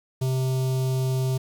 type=tone with notch filter; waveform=square; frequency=130.4 Hz; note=C3; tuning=5 cents flat; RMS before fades=-24 dBFS; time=0.21-1.38 s; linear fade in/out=10 ms; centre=1700 Hz; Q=0.51; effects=9-bit